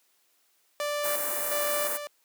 sawtooth tone with tremolo, 587.3 Hz, D5, in tune, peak -24 dBFS, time 0.8-2.07 s, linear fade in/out 0 ms, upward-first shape square, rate 1.4 Hz, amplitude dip 55%
white band-stop noise, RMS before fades -31 dBFS, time 1.03-1.98 s, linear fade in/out 20 ms, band 1800 to 7700 Hz, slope 24 dB/octave
effects white hiss -68 dBFS RMS until 2.24 s + high-pass 300 Hz 12 dB/octave

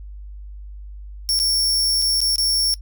sawtooth tone with dropouts, 5470 Hz, F8, 37 cents flat, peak -15 dBFS, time 1.29-2.74 s, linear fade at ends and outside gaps 0 ms, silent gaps 1.391-1.399 / 2.017-2.021 / 2.205-2.215 / 2.358-2.382 s, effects noise-tail reverb RT60 0.1 s tail -18 dB re dry + added 50 Hz sine -33 dBFS peak until 2.81 s

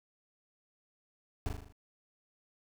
brown noise with echo, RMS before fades -33 dBFS, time 1.46-1.49 s, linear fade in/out 0 ms, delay 39 ms, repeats 6, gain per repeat -4 dB, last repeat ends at 1.724 s, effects none

